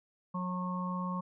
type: harmonic tone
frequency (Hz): 181.6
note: F#3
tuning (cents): -32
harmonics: 1 / 3 / 5 / 6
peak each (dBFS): -34 / -46 / -44 / -38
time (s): 0.34-1.21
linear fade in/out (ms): 10
effects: none